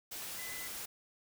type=tone in noise; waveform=sine; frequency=2013 Hz; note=B6; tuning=33 cents sharp; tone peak=-46 dBFS; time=0.38-0.68 s; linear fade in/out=10 ms; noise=white; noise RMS=-43 dBFS; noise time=0.11-0.86 s; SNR=-6 dB; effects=none